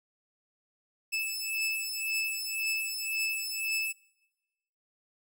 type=beating tone pair; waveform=sawtooth; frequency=2620 / 2621.9 Hz; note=E7 / E7; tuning=-11 / -10 cents; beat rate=1.9 Hz; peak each=-30 dBFS; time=1.12-3.93 s; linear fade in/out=20 ms; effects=noise-tail reverb RT60 1.0 s tail -21 dB re dry